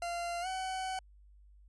40% pulse tone with pitch glide, 691 to 753.5 Hz, F5 to F#5, -19 to +31 cents, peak -34 dBFS, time 0.02-0.99 s, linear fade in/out 2 ms, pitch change +150 cents, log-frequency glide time 0.41-0.47 s, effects added 50 Hz sine -56 dBFS peak until 1.68 s + resampled to 24000 Hz

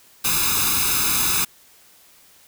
white noise with comb filter, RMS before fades -20 dBFS, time 0.24-1.45 s, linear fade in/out 10 ms, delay 0.79 ms, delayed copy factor +0.95, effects white hiss -52 dBFS RMS until 2.47 s

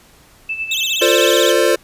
sine tone with tremolo, 2637 Hz, E7, in tune, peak -18 dBFS, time 0.49-1.29 s, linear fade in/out 5 ms, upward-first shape sine, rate 9.7 Hz, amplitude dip 65%
35% pulse tone with vibrato, 3399 Hz, G#7, 39 cents sharp, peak -16 dBFS, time 0.71-1.52 s, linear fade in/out 5 ms, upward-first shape sine, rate 16 Hz, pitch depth 200 cents each way
square chord, D minor seventh, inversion first, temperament equal with one note detuned, 349.2 / 448.5 / 523.3 / 587.3 Hz, F4 / A4 / C5 / D5, 0 / +33 / 0 / 0 cents, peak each -18 / -18 / -17 / -19 dBFS, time 1.01-1.76 s, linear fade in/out 10 ms
effects pink hiss -48 dBFS RMS until 1.83 s + resampled to 32000 Hz

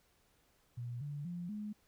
sine tone with pitch steps, 120.6 / 145.08 / 174.54 / 210 Hz, B2 / D3 / F3 / G#3, -41 / -21 / -1 / +19 cents, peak -39 dBFS, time 0.77-1.73 s, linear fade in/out 10 ms, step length 240 ms, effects pink hiss -72 dBFS RMS until 1.87 s

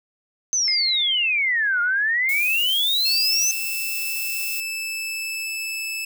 sine exponential two-way sweep, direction down then up, 6272 to 1400 to 6272 Hz, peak -18 dBFS, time 0.53-3.51 s, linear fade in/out 0 ms, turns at 1.81 s
sine tone with exponential decay, 2112 Hz, C7, 16 cents sharp, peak -25 dBFS, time 0.68-2.85 s, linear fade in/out 0 ms, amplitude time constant 470 ms
violet noise, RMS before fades -30 dBFS, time 2.29-4.6 s, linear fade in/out 0 ms
sawtooth tone with pitch glide, 2645 to 2622 Hz, E7 to E7, +5 to -10 cents, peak -23 dBFS, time 3.05-6.05 s, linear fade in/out 5 ms, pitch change -15 cents, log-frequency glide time 3.23-5.86 s
effects none

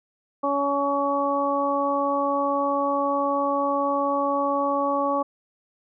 harmonic tone, 281.5 Hz, C#4, 27 cents sharp, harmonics 1 / 2 / 3 / 4, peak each -28 / -25 / -28 / -25 dBFS, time 0.43-5.23 s, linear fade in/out 10 ms, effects none

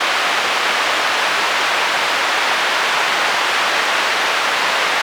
pink band-pass noise, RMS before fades -17 dBFS, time 0-5.02 s, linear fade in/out 10 ms, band 850 to 3200 Hz, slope 12 dB/octave, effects none

